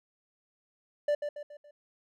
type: tone with echo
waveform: triangle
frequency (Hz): 587.3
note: D5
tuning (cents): 0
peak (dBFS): -22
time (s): 1.08-1.15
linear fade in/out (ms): 5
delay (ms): 140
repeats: 4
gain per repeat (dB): -7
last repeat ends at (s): 1.71
effects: none